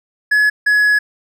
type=tone pair in turn; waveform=triangle; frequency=1697 / 1687.2 Hz; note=G#6 / G#6; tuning=+37 / +27 cents; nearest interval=unison; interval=10 cents; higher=first; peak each=-8 dBFS; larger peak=neither; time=0.31-0.5 / 0.66-0.99 s; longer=second; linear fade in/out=10 ms; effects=none